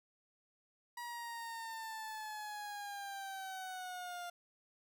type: linear sweep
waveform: 30% pulse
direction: down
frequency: 962 to 698.5 Hz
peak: -40 dBFS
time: 0.97-4.3 s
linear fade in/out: 5 ms
effects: none